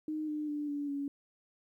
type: tone with pitch steps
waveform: sine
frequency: 308.6 / 301.7 / 295 / 288.4 / 282 Hz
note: D#4 / D4 / D4 / D4 / C#4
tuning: -14 / +47 / +8 / -31 / +30 cents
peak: -33 dBFS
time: 0.08-1.08 s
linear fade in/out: 2 ms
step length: 200 ms
effects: 12-bit